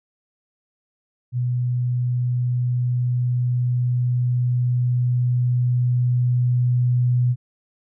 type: tone with level ramp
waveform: sine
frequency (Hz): 123.47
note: B2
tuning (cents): 0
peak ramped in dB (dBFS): -19 to -15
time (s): 1.32-7.36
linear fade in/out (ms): 50
effects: none